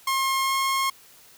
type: tone with pitch glide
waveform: sawtooth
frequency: 1071 to 1077.2 Hz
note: C6 to C#6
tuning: +40 to -50 cents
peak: -18 dBFS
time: 0.07-0.9 s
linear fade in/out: 5 ms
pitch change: +10 cents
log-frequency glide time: 0.42-0.54 s
effects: white hiss -52 dBFS RMS until 1.37 s